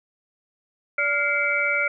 sine tone cluster, 579 / 1404 / 2088 / 2291 Hz, D5 / F6 / C7 / D7, -25 / +9 / -4 / -44 cents, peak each -29 / -24 / -26 / -24 dBFS, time 0.98-1.88 s, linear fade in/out 5 ms, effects none

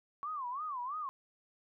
sine tone with vibrato, 1102 Hz, C#6, 11 cents flat, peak -36 dBFS, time 0.23-1.09 s, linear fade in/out 0 ms, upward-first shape sine, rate 3 Hz, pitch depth 230 cents each way, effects none

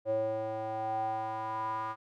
square tone with band-pass filter sweep, 110 Hz, A2, in tune, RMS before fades -34 dBFS, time 0.05-1.96 s, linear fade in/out 50 ms, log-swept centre 540 to 1100 Hz, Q 7.6, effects none

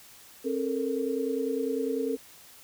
sine tone cluster, 268 / 435.8 / 465.8 Hz, C4 / A4 / A#4, +42 / -17 / -1 cents, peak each -31 dBFS, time 0.44-2.17 s, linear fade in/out 20 ms, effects white hiss -52 dBFS RMS until 2.63 s

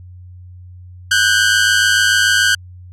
sawtooth tone pair together, 1480 / 1586.9 Hz, F#6 / G6, 0 / +21 cents, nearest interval minor second, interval 121 cents, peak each -10 dBFS, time 1.11-2.55 s, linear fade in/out 5 ms, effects added 90 Hz sine -34 dBFS peak until 2.92 s + low-pass 10000 Hz 12 dB/octave

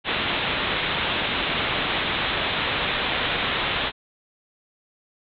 white low-pass noise, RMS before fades -25 dBFS, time 0.04-3.92 s, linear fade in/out 50 ms, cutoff 3800 Hz, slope 96 dB/octave, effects none

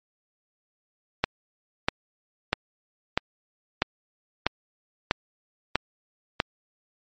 click train, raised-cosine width 0.3 ms, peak -4 dBFS, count 9, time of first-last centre 1.24-6.401 s, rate 1.55 Hz, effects MP3 32 kbps

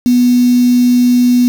sine tone with quantisation, 245.9 Hz, B3, 7 cents flat, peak -6 dBFS, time 0.06-1.48 s, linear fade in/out 0 ms, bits 4, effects none

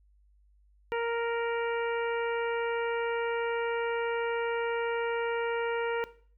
harmonic tone, 466.2 Hz, A#4, in tune, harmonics 1 / 2 / 3 / 4 / 5 / 6, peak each -29 / -35 / -39 / -41 / -43 / -45 dBFS, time 0.92-6.04 s, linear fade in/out 0 ms, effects noise-tail reverb RT60 0.5 s tail -17 dB re dry + added 50 Hz sine -60 dBFS peak until 6.37 s

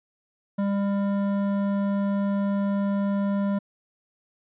sine tone with hard clipping, 199.8 Hz, G3, 33 cents sharp, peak -24 dBFS, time 0.58-3.59 s, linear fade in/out 10 ms, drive 12 dB, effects resampled to 8000 Hz

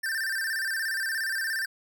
square tone with vibrato, 1676 Hz, G#6, 15 cents sharp, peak -28 dBFS, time 0.03-1.66 s, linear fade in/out 10 ms, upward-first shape square, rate 17 Hz, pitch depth 110 cents each way, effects none

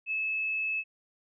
sine tone, 2600 Hz, E7, 24 cents flat, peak -28 dBFS, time 0.06-0.84 s, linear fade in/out 50 ms, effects none

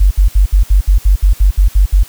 sine tone bursts, 47.74 Hz, G1, 45 cents flat, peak -4 dBFS, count 12, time 0-2.035 s, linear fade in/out 10 ms, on 110 ms, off 65 ms, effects white hiss -37 dBFS RMS until 2.08 s

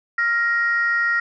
sine tone pair together, 1393.6 / 1880 Hz, F6 / A#6, -4 / +14 cents, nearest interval perfect fourth, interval 518 cents, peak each -20 / -18 dBFS, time 0.18-1.2 s, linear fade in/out 5 ms, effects tanh soft clip ceiling -11 dBFS

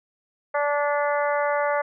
harmonic tone, 290.3 Hz, D4, 20 cents flat, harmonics 2 / 3 / 4 / 5 / 6 / 7, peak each -23 / -27 / -29 / -31 / -33 / -34 dBFS, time 0.54-1.82 s, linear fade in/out 10 ms, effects none

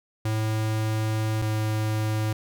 square tone pair in turn, 109.2 / 108.32 Hz, A2 / A2, -13 / -27 cents, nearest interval unison, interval 14 cents, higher first, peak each -24 dBFS, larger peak neither, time 0.25-1.42 / 1.42-2.33 s, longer first, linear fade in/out 5 ms, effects none

